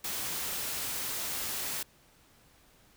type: noise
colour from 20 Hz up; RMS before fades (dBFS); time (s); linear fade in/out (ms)
white; -35; 0.04-1.83; 5
effects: pink hiss -62 dBFS RMS until 2.96 s